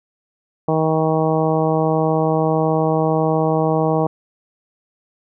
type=harmonic tone; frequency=158.4 Hz; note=D#3; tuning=31 cents sharp; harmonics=1 / 2 / 3 / 4 / 5 / 6 / 7; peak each=-20 / -22 / -20 / -22 / -23 / -28 / -29 dBFS; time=0.68-4.07 s; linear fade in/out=5 ms; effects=none